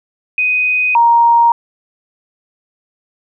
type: tone pair in turn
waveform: sine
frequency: 2499 / 936.1 Hz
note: D#7 / A#5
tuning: +7 / +7 cents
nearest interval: octave + perfect fourth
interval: 1700 cents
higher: first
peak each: -11 / -6 dBFS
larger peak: second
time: 0.38-0.95 / 0.95-1.52 s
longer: neither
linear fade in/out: 2 ms
effects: none